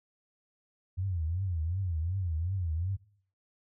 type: tone with vibrato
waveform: sine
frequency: 87.31 Hz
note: F2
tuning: in tune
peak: -29 dBFS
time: 0.97-2.97 s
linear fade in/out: 20 ms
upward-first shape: triangle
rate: 2.7 Hz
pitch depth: 230 cents each way
effects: noise-tail reverb RT60 0.5 s tail -18 dB re dry